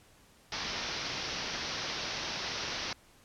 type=low-pass noise; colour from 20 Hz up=white; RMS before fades=-37 dBFS; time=0.52-2.93 s; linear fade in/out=2 ms; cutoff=5900 Hz; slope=96 dB/octave; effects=pink hiss -61 dBFS RMS until 3.24 s + low-pass 12000 Hz 12 dB/octave